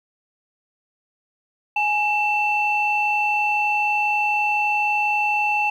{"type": "tone pair together", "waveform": "sine", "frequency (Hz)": [835, 2674], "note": ["G#5", "E7"], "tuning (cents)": [9, 24], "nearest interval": "octave + minor sixth", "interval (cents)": 2015, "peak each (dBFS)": -20, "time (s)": [1.76, 5.7], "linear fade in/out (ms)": 5, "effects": ["tanh soft clip ceiling -10 dBFS", "9-bit"]}